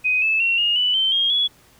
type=tone with pitch steps; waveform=sine; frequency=2506 / 2615 / 2730 / 2849 / 2973 / 3103 / 3239 / 3380 Hz; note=D#7 / E7 / F7 / F7 / F#7 / G7 / G#7 / G#7; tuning=+12 / -15 / -40 / +34 / +8 / -18 / -44 / +30 cents; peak=-16 dBFS; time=0.04-1.48 s; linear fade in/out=20 ms; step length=180 ms; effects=pink hiss -53 dBFS RMS until 1.79 s